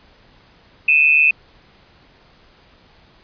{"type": "tone pair together", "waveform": "sine", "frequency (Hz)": [2489, 2637], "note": ["D#7", "E7"], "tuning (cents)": [0, 0], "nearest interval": "minor second", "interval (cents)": 100, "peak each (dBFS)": -13, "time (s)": [0.88, 1.31], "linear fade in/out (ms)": 5, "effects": ["pink hiss -51 dBFS RMS until 3.23 s", "resampled to 11025 Hz"]}